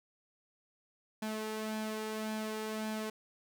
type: tone with flanger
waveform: sawtooth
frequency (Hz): 217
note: A3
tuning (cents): -24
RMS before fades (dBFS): -38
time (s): 1.22-3.1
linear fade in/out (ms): 5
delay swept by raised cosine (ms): 1.2 to 2.2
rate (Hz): 1.8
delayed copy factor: +0.5
effects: none